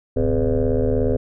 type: tone with frequency modulation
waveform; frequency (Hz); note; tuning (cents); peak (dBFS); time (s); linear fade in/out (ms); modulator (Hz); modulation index
sine; 258.1; C4; -23; -15; 0.16-1.17; 10; 76.9; 3.8
effects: tanh soft clip ceiling -11 dBFS